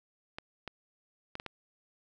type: clicks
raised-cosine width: 0.3 ms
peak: -23 dBFS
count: 5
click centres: 0.385 / 0.677 / 1.354 / 1.399 / 1.463 s
effects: none